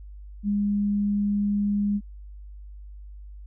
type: tone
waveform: sine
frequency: 204.2 Hz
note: G#3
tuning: 29 cents flat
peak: -21 dBFS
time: 0.43-2.01 s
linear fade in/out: 50 ms
effects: added 50 Hz sine -39 dBFS peak until 3.46 s